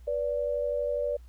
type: tone pair together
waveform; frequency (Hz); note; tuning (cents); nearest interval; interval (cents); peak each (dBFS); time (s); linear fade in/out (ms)
sine; 487.8 / 580.1; B4 / D5; -21 / -21; minor third; 300; -31 / -28; 0.07-1.17; 10
effects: added 60 Hz sine -46 dBFS peak until 1.28 s + pink hiss -67 dBFS RMS until 1.28 s